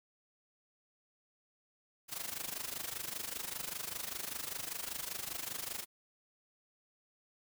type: noise with amplitude modulation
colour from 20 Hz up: white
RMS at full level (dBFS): -38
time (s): 2.08-5.86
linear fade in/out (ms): 50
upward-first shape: sine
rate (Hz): 25.1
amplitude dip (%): 80
effects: none